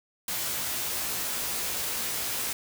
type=noise with comb filter; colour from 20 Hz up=white; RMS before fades=-31 dBFS; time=0.28-2.53 s; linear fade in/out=2 ms; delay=17 ms; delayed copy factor=+0.75; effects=none